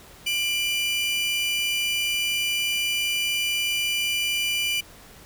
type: tone pair together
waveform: 40% pulse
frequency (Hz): 2381 / 2965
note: D7 / F#7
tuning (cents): +23 / +3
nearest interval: major third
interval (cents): 380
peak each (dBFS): -25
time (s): 0.26-4.81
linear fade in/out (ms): 10
effects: pink hiss -48 dBFS RMS until 5.25 s